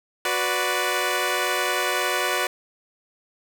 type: tone cluster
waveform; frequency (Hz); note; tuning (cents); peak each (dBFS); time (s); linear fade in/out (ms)
10% pulse; 368.2 / 494.6 / 584; F#4 / B4 / D5; -8 / +3 / -10; -18; 0.25-2.47; 2
effects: none